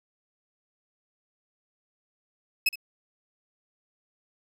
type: tone with echo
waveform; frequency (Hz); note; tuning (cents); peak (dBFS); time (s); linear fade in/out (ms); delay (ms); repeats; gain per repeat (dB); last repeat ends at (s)
30% pulse; 2581; E7; -37; -17; 2.66-2.69; 5; 67; 1; -15; 2.757
effects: none